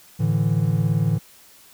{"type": "chord", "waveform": "triangle", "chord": "A suspended fourth", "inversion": "none", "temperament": "equal", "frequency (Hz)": [110, 146.83, 164.81], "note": ["A2", "D3", "E3"], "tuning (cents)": [0, 0, 0], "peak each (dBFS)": -20, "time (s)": [0.19, 1.19], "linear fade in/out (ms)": 20, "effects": ["white hiss -50 dBFS RMS until 1.73 s"]}